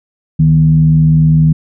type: tone with frequency modulation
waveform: sine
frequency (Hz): 155.56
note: D#3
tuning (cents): 0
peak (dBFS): -5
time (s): 0.39-1.53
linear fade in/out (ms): 10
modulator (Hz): 84.9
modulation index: 0.43
effects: none